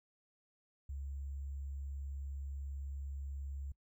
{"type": "tone with sample-and-hold", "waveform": "sine", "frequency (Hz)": 69.3, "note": "C#2", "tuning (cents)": 0, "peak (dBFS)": -40, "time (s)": [0.89, 3.72], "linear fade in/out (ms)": 5, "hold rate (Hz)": 7350, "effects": ["noise-tail reverb RT60 0.1 s tail -22 dB re dry"]}